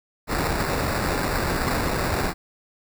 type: noise with sample-and-hold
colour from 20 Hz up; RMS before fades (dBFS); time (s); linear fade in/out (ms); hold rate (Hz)
pink; -24; 0.27-2.34; 50; 3150
effects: none